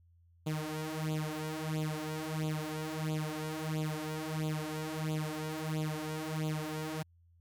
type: tone with flanger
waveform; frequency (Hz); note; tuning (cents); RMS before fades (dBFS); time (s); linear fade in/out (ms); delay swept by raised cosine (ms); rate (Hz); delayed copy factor
sawtooth; 155.56; D#3; 0; -36; 0.46-7.03; 10; 0.27 to 4.37; 1.5; +0.85
effects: added 85 Hz sine -61 dBFS peak until 7.4 s + MP3 96 kbps